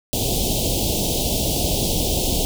pink band-stop noise, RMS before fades -21 dBFS, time 0.13-2.45 s, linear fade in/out 0 ms, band 770 to 2900 Hz, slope 48 dB/octave, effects none

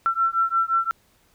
sine beating tone pair, 1345 / 1350.7 Hz, E6 / E6, +34 / +42 cents, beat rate 5.7 Hz, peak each -22 dBFS, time 0.06-0.91 s, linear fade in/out 0 ms, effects pink hiss -61 dBFS RMS until 1.34 s

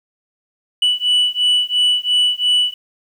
sine beating tone pair, 2960 / 2962.9 Hz, F#7 / F#7, 0 / +2 cents, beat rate 2.9 Hz, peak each -14 dBFS, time 0.82-2.74 s, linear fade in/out 5 ms, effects tanh soft clip ceiling -10 dBFS + 8-bit

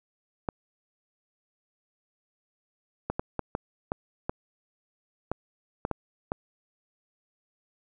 clicks, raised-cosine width 1 ms, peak -14 dBFS, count 11, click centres 0.488 / 3.1 / 3.195 / 3.393 / 3.551 / 3.919 / 4.295 / 5.316 / 5.851 / 5.913 / 6.319 s, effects none

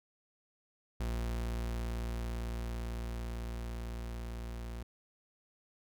40% pulse tone with level ramp, 57.9 Hz, A#1, 11 cents flat, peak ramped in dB -32 to -39 dBFS, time 1-4.83 s, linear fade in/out 5 ms, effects none

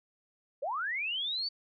sine linear sweep, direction up, 492.5 to 4612 Hz, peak -31 dBFS, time 0.62-1.49 s, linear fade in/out 10 ms, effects none

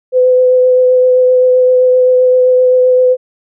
sine tone with vibrato, 506 Hz, B4, 42 cents sharp, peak -5 dBFS, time 0.12-3.17 s, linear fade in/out 50 ms, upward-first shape triangle, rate 7.7 Hz, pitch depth 14 cents each way, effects none

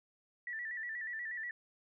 sine tone with vibrato, 1854 Hz, A#6, 10 cents flat, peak -38 dBFS, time 0.47-1.51 s, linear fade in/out 2 ms, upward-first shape square, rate 8.3 Hz, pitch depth 75 cents each way, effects none

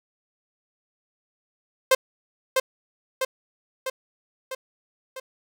sawtooth tone with echo, 523.3 Hz, C5, in tune, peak -10 dBFS, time 1.91-1.95 s, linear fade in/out 5 ms, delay 650 ms, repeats 5, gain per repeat -4 dB, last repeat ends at 5.2 s, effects none

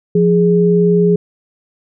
sine tone pair together, 174.61 / 415.3 Hz, F3 / G#4, 0 / 0 cents, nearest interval octave + minor third, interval 1500 cents, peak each -11 dBFS, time 0.15-1.16 s, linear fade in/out 5 ms, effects none

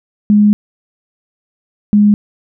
sine tone pair in turn, 208.1 / 207.2 Hz, G#3 / G#3, +4 / -4 cents, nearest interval unison, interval 8 cents, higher first, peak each -5 dBFS, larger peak neither, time 0.3-0.53 / 1.93-2.14 s, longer first, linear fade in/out 0 ms, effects none

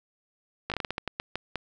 slowing click train, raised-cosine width 0.3 ms, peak -14 dBFS, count 12, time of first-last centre 0.7-1.557 s, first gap 17 ms, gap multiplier 1.28, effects none

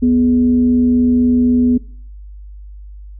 sine tone with frequency modulation, 246.9 Hz, B3, in tune, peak -9 dBFS, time 0.02-1.78 s, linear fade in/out 10 ms, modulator 173 Hz, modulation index 0.32, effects noise-tail reverb RT60 0.5 s tail -22 dB re dry + added 50 Hz sine -31 dBFS peak until 3.19 s

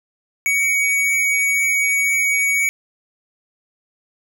square tone, 2249 Hz, C#7, 24 cents sharp, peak -16 dBFS, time 0.46-2.69 s, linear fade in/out 0 ms, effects none

